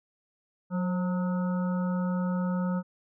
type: harmonic tone with a mistuned harmonic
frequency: 182.2 Hz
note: F#3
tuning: 26 cents flat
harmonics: 1 / 3 / 5 / 7 / 8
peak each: -26 / -37 / -41 / -41 / -47 dBFS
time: 0.7-2.83 s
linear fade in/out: 50 ms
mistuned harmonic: 3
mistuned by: -43 cents
effects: none